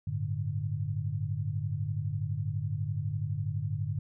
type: chord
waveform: sine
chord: G suspended second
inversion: none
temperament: equal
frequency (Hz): 98 / 110 / 146.83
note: G2 / A2 / D3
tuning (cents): 0 / 0 / 0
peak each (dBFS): -34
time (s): 0.07-3.99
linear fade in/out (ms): 5
effects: none